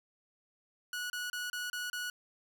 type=tone bursts; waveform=sawtooth; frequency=1465 Hz; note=F#6; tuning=18 cents flat; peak=-32 dBFS; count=6; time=0.93-2.1 s; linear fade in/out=2 ms; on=170 ms; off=30 ms; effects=none